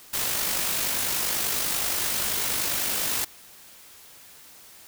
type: noise with amplitude modulation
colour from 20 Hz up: white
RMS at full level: -25 dBFS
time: 0.13-3.25 s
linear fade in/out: 10 ms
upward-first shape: sine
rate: 50.3 Hz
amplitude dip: 35%
effects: white hiss -49 dBFS RMS until 4.87 s